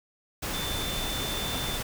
sine tone in noise, 3541 Hz, A7, 10 cents sharp, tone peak -34 dBFS, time 0.53-1.78 s, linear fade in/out 10 ms, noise pink, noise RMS -32 dBFS, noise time 0.42-1.83 s, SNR -5 dB, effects none

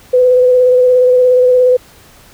sine tone with vibrato, 502 Hz, B4, 28 cents sharp, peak -5 dBFS, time 0.13-1.77 s, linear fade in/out 10 ms, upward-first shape square, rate 17 Hz, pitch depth 16 cents each way, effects pink hiss -42 dBFS RMS until 2.33 s

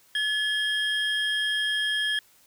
triangle tone pair together, 1714 / 3236 Hz, A6 / G#7, -46 / -46 cents, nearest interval major seventh, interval 1100 cents, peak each -25 dBFS, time 0.15-2.19 s, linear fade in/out 2 ms, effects white hiss -59 dBFS RMS until 2.46 s

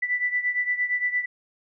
sine beating tone pair, 1975.5 / 1984.2 Hz, B6 / B6, 0 / +8 cents, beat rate 8.7 Hz, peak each -24 / -28 dBFS, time 0.02-1.26 s, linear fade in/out 10 ms, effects none

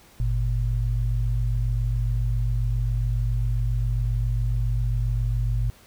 sine tone pair together, 49.55 / 116.9 Hz, G1 / A#2, +19 / +5 cents, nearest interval octave + minor third, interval 1486 cents, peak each -23 / -24 dBFS, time 0.2-5.7 s, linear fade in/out 0 ms, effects pink hiss -53 dBFS RMS until 5.86 s

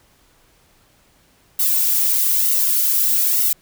violet noise with flanger, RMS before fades -17 dBFS, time 1.59-3.53 s, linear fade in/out 5 ms, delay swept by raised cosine 1.2 to 2.9 ms, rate 1.1 Hz, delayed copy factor -0.7, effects pink hiss -56 dBFS RMS until 3.61 s

